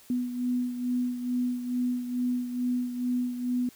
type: beating tone pair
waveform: sine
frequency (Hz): 246.9 / 249.2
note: B3 / B3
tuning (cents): 0 / +16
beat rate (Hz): 2.3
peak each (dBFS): -27 / -34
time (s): 0.1-3.69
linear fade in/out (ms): 2
effects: white hiss -55 dBFS RMS until 3.75 s